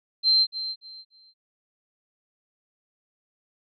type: tone with echo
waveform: sine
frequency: 4128 Hz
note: C8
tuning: 24 cents flat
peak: -16 dBFS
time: 0.23-0.47 s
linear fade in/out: 50 ms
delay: 290 ms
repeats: 3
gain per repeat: -12 dB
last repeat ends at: 1.34 s
effects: none